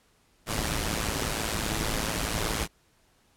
pink noise with amplitude modulation, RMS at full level -26 dBFS, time 0.46-2.68 s, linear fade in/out 50 ms, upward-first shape sine, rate 109 Hz, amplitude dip 75%, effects pink hiss -65 dBFS RMS until 3.36 s + low-pass 12000 Hz 12 dB/octave

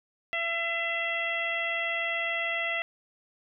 harmonic tone with a mistuned harmonic, 673 Hz, E5, 36 cents sharp, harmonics 1 / 2 / 3 / 4 / 5, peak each -35 / -39 / -30 / -33 / -40 dBFS, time 0.33-2.82 s, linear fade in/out 0 ms, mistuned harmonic 5, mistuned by -38 cents, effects none

